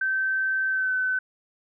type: tone with pitch glide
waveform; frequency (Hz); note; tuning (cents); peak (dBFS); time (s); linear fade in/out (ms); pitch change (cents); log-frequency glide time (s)
sine; 1547 to 1516; G6 to F#6; -23 to +42; -22; 0.01-1.19; 5; -35; 0.69-0.93
effects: none